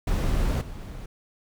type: noise with level steps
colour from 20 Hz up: brown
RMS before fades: -24 / -37 dBFS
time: 0.07-1.06 s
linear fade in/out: 5 ms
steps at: 0.61 s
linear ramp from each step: 5 ms
effects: none

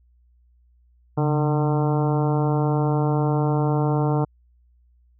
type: harmonic tone with a mistuned harmonic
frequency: 150.8 Hz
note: D3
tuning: 46 cents sharp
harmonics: 1 / 2 / 3 / 4 / 5 / 6 / 7 / 8 / 9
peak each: -20 / -26 / -27 / -32 / -30 / -32 / -36 / -40 / -40 dBFS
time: 1.17-4.25 s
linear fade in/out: 10 ms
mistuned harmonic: 1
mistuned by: -88 cents
effects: added 60 Hz sine -55 dBFS peak until 5.19 s

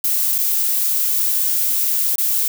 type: noise with dropouts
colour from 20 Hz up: violet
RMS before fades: -18 dBFS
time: 0.04-2.48 s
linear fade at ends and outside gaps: 2 ms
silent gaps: 0.381-0.386 / 2.157-2.182 s
effects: none

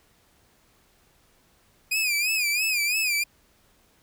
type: tone with vibrato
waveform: sawtooth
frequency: 2459 Hz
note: D#7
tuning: 21 cents flat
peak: -19 dBFS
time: 1.91-3.24 s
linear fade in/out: 10 ms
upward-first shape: sine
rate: 3 Hz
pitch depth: 110 cents each way
effects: pink hiss -62 dBFS RMS until 4.02 s

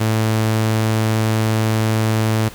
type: tone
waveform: sawtooth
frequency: 110 Hz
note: A2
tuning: in tune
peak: -11 dBFS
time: 0-2.49 s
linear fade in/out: 10 ms
effects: pink hiss -39 dBFS RMS until 2.54 s

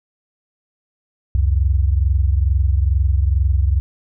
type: tone pair together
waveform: sine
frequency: 66.5 / 88.77 Hz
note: C2 / F2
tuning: +29 / +29 cents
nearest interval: perfect fourth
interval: 500 cents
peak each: -14 / -18 dBFS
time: 1.35-3.8 s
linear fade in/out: 0 ms
effects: none

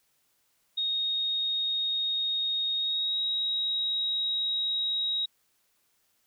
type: tone with pitch glide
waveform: sine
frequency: 3728 to 3809 Hz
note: A#7 to A#7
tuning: -1 to +37 cents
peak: -26 dBFS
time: 0.77-5.26 s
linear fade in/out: 10 ms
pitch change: +38 cents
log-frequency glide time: 2.76-3.19 s
effects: white hiss -71 dBFS RMS until 6.26 s

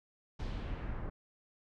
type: noise with low-pass filter sweep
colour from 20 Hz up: brown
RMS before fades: -39 dBFS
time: 0.39-1.1 s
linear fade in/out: 10 ms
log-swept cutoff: 5100 to 1300 Hz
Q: 1.3
effects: none

